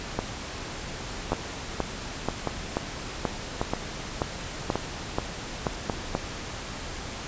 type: two click trains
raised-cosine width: 1 ms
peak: -11 / -10 dBFS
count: 6 / 11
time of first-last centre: 0.19-5.898 / 1.32-6.151 s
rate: 0.876 / 2.07 Hz
effects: pink hiss -36 dBFS RMS until 7.27 s + resampled to 16000 Hz